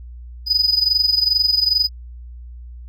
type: tone with amplitude modulation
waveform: triangle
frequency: 4978 Hz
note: D#8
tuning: in tune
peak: -8 dBFS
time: 0.46-1.89 s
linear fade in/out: 50 ms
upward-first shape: sine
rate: 22.4 Hz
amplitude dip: 85%
effects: tanh soft clip ceiling -9 dBFS + added 60 Hz sine -33 dBFS peak until 2.88 s